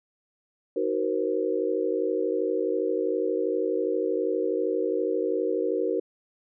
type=chord; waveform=sine; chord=C half-diminished seventh; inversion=first; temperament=just; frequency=314 / 376.7 / 470.9 / 523.3 Hz; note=Eb4 / Gb4 / Bb4 / C5; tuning=+16 / +31 / +18 / 0 cents; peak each=-31 / -28 / -27 / -32 dBFS; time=0.76-6 s; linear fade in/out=5 ms; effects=none